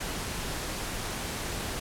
pink noise, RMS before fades -34 dBFS, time 0-1.8 s, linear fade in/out 10 ms, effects low-pass 12000 Hz 12 dB/octave

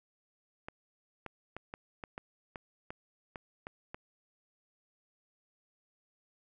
clicks, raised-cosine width 0.5 ms, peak -26 dBFS, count 11, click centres 0.685 / 1.263 / 1.566 / 1.739 / 2.038 / 2.179 / 2.558 / 2.905 / 3.358 / 3.669 / 3.945 s, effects none

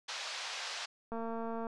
white band-pass noise, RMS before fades -41 dBFS, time 0.08-0.86 s, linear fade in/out 10 ms, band 590 to 5400 Hz, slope 24 dB/octave
click train, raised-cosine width 1 ms, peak -27 dBFS, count 126, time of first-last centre 1.12-1.668 s, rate 228 Hz
effects resampled to 24000 Hz

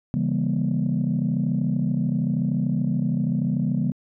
sine chord, C# diminished seventh, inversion none, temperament just, 138.59 / 166.31 / 199.57 / 239.5 Hz, C#3 / E3 / G3 / Bb3, 0 / +16 / +31 / +47 cents, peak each -25 dBFS, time 0.14-3.92 s, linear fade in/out 0 ms, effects tanh soft clip ceiling -14 dBFS

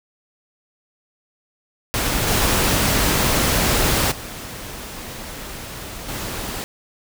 pink noise with level steps, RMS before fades -21 / -18 / -33 / -28 dBFS, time 1.94-6.64 s, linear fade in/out 0 ms, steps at 2.27 / 4.11 / 6.08 s, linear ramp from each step 10 ms, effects none

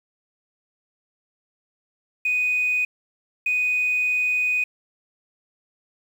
sine tone bursts at uneven times, 2489 Hz, D#7, in tune, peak -18 dBFS, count 2, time 2.25-2.85 / 3.46-4.64 s, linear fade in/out 5 ms, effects tanh soft clip ceiling -15 dBFS + 8-bit

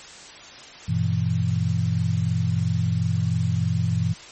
sine chord, E minor, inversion first, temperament equal with one note detuned, 98 / 120.93 / 164.81 Hz, G2 / B2 / E3, 0 / -36 / 0 cents, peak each -24 dBFS, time 0.88-4.14 s, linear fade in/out 10 ms, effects white hiss -42 dBFS RMS until 4.31 s + MP3 32 kbps

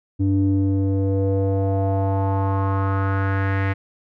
square tone with low-pass filter sweep, 97.3 Hz, G2, 12 cents flat, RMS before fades -20 dBFS, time 0.19-3.74 s, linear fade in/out 20 ms, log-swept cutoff 260 to 2000 Hz, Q 3.5, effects none

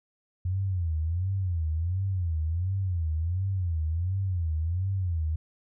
sine tone with vibrato, 87.31 Hz, F2, in tune, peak -25 dBFS, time 0.45-5.36 s, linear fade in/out 5 ms, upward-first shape sine, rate 1.4 Hz, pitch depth 190 cents each way, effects none

